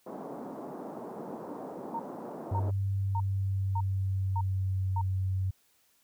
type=band-pass noise; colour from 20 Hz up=pink; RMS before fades=-41 dBFS; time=0.06-2.71 s; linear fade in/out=10 ms; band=200 to 920 Hz; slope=24 dB/octave
type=tone bursts; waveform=sine; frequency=919 Hz; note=A#5; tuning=25 cents flat; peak=-31 dBFS; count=6; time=1.94-5.014 s; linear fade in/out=5 ms; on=54 ms; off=550 ms
type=tone with pitch glide; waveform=sine; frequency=98 to 94.61 Hz; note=G2 to F#2; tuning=0 to +39 cents; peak=-27 dBFS; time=2.51-5.51 s; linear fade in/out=10 ms; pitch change=-61 cents; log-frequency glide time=2.9-4.96 s
effects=white hiss -68 dBFS RMS until 6.03 s